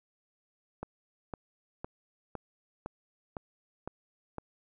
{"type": "click train", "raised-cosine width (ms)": 1, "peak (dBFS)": -23, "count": 8, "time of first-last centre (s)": [0.83, 4.383], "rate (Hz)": 1.97, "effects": []}